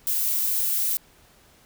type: noise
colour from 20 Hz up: violet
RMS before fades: -24 dBFS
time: 0.07-0.97 s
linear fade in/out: 0 ms
effects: pink hiss -56 dBFS RMS until 1.65 s